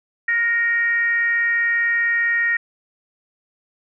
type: tone with frequency modulation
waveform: sine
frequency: 1864.7 Hz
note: A#6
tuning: in tune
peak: -16 dBFS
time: 0.28-2.57 s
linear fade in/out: 5 ms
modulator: 449 Hz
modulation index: 0.4
effects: none